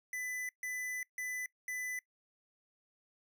square tone bursts at uneven times, 2000 Hz, B6, 21 cents sharp, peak -38 dBFS, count 4, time 0.13-0.49 / 0.63-1.03 / 1.18-1.46 / 1.68-1.99 s, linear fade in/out 2 ms, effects noise-tail reverb RT60 0.1 s tail -20 dB re dry

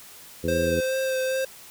harmonic tone, 83.7 Hz, E2, 27 cents sharp, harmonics 1 / 2 / 3 / 4 / 5 / 6, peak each -31 / -31 / -31 / -31 / -31 / -31 dBFS, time 0.43-0.81 s, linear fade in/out 20 ms
square tone with vibrato, 524 Hz, C5, 2 cents sharp, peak -24 dBFS, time 0.48-1.45 s, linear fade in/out 5 ms, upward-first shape sine, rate 2.4 Hz, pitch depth 17 cents each way
effects white hiss -46 dBFS RMS until 1.7 s

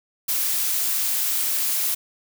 blue noise, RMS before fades -23 dBFS, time 0.28-1.95 s, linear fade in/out 10 ms, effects none

